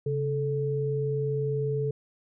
sine tone pair together, 137.3 / 435.9 Hz, C#3 / A4, -16 / -16 cents, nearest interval octave + minor sixth, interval 2000 cents, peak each -28 dBFS, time 0.06-1.91 s, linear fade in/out 5 ms, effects none

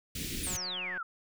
pink band-stop noise, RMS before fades -37 dBFS, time 0.15-0.57 s, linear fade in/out 5 ms, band 360 to 2200 Hz, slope 24 dB/octave
sine exponential sweep, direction down, 9870 to 1272 Hz, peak -34 dBFS, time 0.43-1.03 s, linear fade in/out 5 ms
click train, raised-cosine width 0.5 ms, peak -30 dBFS, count 93, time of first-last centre 0.47-0.975 s, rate 182 Hz
effects none

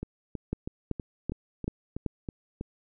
two click trains, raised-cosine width 3 ms, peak -21 / -16 dBFS, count 9 / 5, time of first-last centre 0.03-2.611 / 0.53-2.063 s, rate 3.1 / 2.61 Hz, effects none

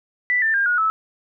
sine tone with pitch steps, 1977 / 1781.8 / 1605.8 / 1447.2 / 1304.3 Hz, B6 / A6 / G6 / F#6 / E6, +1 / +21 / +41 / -39 / -19 cents, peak -16 dBFS, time 0.3-0.9 s, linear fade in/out 0 ms, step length 120 ms, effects none

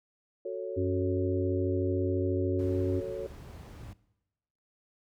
sine chord, F# minor, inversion none, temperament just, 370 / 444 / 555 Hz, F#4 / A4 / C#5, 0 / +16 / +2 cents, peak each -37 dBFS, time 0.45-3.27 s, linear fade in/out 5 ms
harmonic tone, 92.5 Hz, F#2, in tune, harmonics 1 / 3 / 4, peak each -30 / -33 / -29 dBFS, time 0.76-3.01 s, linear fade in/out 20 ms
brown noise, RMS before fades -42 dBFS, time 2.59-3.93 s, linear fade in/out 2 ms
effects noise-tail reverb RT60 1.0 s tail -20 dB re dry + high-pass 60 Hz 12 dB/octave

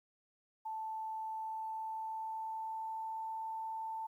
sine tone with pitch glide, 880 to 888.7 Hz, A5 to A5, 0 to +17 cents, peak -38 dBFS, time 0.65-4.07 s, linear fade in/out 10 ms, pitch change +17 cents, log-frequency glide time 1.13-3.45 s, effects 12-bit

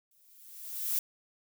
violet noise with exponential growth, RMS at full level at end -28 dBFS, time 0.11-0.99 s, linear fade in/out 2 ms, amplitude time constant 190 ms, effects none

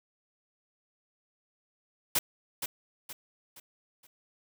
white noise with echo, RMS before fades -26 dBFS, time 2.15-2.19 s, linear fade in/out 5 ms, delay 470 ms, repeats 4, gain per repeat -8 dB, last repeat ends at 4.07 s, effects none

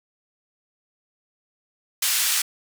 white band-pass noise, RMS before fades -22 dBFS, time 2.02-2.42 s, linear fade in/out 5 ms, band 1600 to 12000 Hz, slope 12 dB/octave, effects none

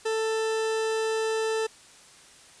40% pulse tone, 442.4 Hz, A4, 9 cents sharp, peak -24 dBFS, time 0.05-1.67 s, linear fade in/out 10 ms, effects white hiss -52 dBFS RMS until 2.6 s + resampled to 22050 Hz

